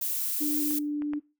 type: noise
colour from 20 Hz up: violet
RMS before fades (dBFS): -30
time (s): 0.01-0.79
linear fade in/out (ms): 5
type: tone with pitch glide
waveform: sine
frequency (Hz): 297 to 294.8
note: D4 to D4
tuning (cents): +20 to +7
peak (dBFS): -27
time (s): 0.4-1.2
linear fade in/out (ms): 20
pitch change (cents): -13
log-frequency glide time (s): 0.74-0.82
type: clicks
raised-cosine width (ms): 0.5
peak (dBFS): -32 / -30 / -25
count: 3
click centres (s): 0.708 / 1.021 / 1.135
effects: noise-tail reverb RT60 0.3 s tail -22 dB re dry